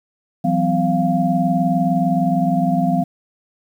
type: tone cluster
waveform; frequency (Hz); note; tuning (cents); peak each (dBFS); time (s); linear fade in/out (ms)
sine; 169.3 / 188.9 / 255.9 / 695; E3 / F#3 / C4 / F5; +46 / +36 / -38 / -9; -20; 0.44-3.04; 10
effects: 8-bit